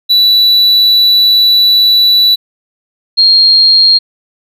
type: tone pair in turn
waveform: triangle / sine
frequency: 3951 / 4233 Hz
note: B7 / C8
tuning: 0 / +19 cents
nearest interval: minor second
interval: 119 cents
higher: second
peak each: -3 dBFS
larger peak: neither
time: 0.09-2.36 / 3.17-3.99 s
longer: first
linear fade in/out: 20 ms
effects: none